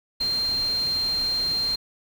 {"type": "tone in noise", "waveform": "sine", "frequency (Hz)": 4180, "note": "C8", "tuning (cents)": -2, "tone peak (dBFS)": -22, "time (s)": [0.2, 1.76], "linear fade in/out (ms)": 10, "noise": "pink", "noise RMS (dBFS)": -38, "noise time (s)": [0.2, 1.76], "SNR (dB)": 13, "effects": []}